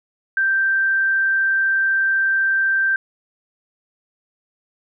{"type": "tone", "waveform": "sine", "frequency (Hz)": 1568, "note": "G6", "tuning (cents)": 0, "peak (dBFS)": -15, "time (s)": [0.37, 2.96], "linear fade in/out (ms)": 2, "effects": []}